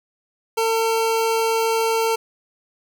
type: tone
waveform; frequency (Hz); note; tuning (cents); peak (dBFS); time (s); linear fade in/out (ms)
25% pulse; 451.2; A4; +44; -14; 0.57-2.16; 10
effects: none